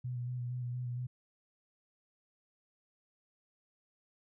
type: tone with vibrato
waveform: sine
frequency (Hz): 123.47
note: B2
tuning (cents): 0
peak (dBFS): -35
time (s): 0.04-1.07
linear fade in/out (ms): 10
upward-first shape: square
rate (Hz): 4.3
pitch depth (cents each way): 21
effects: none